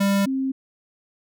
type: tone pair in turn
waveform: square / sine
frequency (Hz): 198.3 / 266.1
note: G3 / C4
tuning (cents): +20 / +29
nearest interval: perfect fourth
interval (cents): 509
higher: second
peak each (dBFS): -18 / -21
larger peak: first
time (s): 0-0.26 / 0.26-0.52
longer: neither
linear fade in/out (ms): 10
effects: none